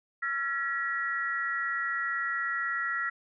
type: tone cluster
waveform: sine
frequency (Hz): 1365 / 1687 / 1923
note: F6 / G#6 / B6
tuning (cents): -40 / +27 / -47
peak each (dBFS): -32 / -38 / -31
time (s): 0.22-3.1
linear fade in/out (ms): 10
effects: none